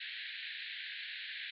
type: band-pass noise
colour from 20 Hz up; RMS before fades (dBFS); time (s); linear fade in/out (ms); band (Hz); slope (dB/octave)
pink; -44; 0-1.51; 10; 1600 to 4200; 96
effects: none